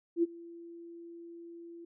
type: tone with ADSR envelope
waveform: sine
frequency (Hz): 339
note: E4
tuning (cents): +49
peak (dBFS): -22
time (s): 0.16-1.85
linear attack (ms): 71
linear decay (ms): 25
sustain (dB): -23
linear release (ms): 6
effects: none